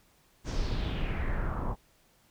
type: noise with low-pass filter sweep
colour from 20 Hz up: brown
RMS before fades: -31 dBFS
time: 0.44-1.76 s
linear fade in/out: 50 ms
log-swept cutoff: 6600 to 910 Hz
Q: 3.2
effects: pink hiss -65 dBFS RMS until 2.3 s